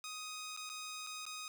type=tone with dropouts; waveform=10% pulse; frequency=1251 Hz; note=D#6; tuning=9 cents sharp; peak=-35 dBFS; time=0.04-1.48 s; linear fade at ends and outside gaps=1 ms; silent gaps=0.565-0.573 / 0.693-0.698 / 1.066-1.07 / 1.254-1.264 s; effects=none